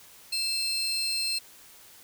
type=tone pair together; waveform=35% pulse; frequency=2637 / 4186 Hz; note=E7 / C8; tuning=0 / 0 cents; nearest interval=minor sixth; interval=800 cents; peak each=-33 / -26 dBFS; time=0.32-1.39 s; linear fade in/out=10 ms; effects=white hiss -52 dBFS RMS until 2.03 s